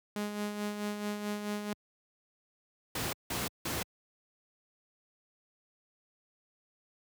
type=tone with tremolo; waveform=sawtooth; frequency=207.7 Hz; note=G#3; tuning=in tune; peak=-28 dBFS; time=0.16-1.73 s; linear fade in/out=0 ms; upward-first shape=sine; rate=4.6 Hz; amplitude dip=50%
type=noise bursts; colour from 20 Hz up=pink; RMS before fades=-34 dBFS; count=3; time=2.95-3.83 s; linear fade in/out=5 ms; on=180 ms; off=170 ms
effects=high-pass 80 Hz 12 dB/octave